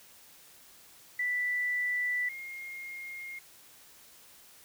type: tone pair in turn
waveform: sine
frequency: 1975.5 / 2136 Hz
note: B6 / C7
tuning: 0 / +35 cents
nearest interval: minor second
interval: 135 cents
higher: second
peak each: -28 / -39 dBFS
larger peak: first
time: 1.19-2.29 / 2.29-3.39 s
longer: neither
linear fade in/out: 5 ms
effects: white hiss -56 dBFS RMS until 4.64 s